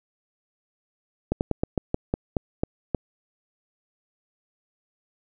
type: slowing click train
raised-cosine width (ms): 2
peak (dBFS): -9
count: 10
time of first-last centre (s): 1.32-2.947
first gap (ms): 89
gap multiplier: 1.17
effects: none